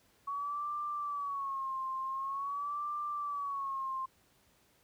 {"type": "tone with vibrato", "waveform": "sine", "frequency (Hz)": 1117, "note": "C#6", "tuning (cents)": 13, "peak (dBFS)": -34, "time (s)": [0.27, 4.06], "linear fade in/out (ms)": 10, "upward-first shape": "sine", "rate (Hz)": 0.46, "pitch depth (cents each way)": 100, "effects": ["pink hiss -68 dBFS RMS until 4.83 s", "high-pass 60 Hz 12 dB/octave"]}